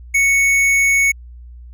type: tone with tanh clipping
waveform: triangle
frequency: 2217 Hz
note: C#7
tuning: in tune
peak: -13 dBFS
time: 0.14-1.12 s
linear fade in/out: 10 ms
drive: 17 dB
effects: added 60 Hz sine -34 dBFS peak until 1.73 s